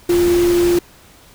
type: tone in noise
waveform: sine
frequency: 348.8 Hz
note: F4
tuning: 2 cents flat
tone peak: -11 dBFS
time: 0.09-0.79 s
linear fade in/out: 5 ms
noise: pink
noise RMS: -25 dBFS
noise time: 0.09-0.79 s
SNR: +11 dB
effects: pink hiss -46 dBFS RMS until 1.34 s